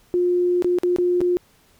sine tone with dropouts, 355.6 Hz, F4, 31 cents sharp, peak -16 dBFS, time 0.14-1.37 s, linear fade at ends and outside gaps 0 ms, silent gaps 0.623-0.645 / 0.786-0.834 / 0.962-0.985 / 1.206-1.214 s, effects pink hiss -57 dBFS RMS until 1.79 s

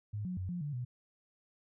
sine tone with pitch steps, 104.5 / 181.7 / 92.6 / 176.2 / 146 / 123.6 Hz, G#2 / F#3 / F#2 / F3 / D3 / B2, +11 / -31 / +2 / +16 / -10 / +2 cents, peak -35 dBFS, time 0.13-0.85 s, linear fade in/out 10 ms, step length 120 ms, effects none

